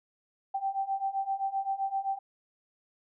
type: beating tone pair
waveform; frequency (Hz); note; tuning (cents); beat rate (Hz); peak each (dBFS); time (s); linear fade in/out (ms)
sine; 776 / 783.7; G5 / G5; -18 / -1; 7.7; -33 / -31; 0.54-2.19; 10
effects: none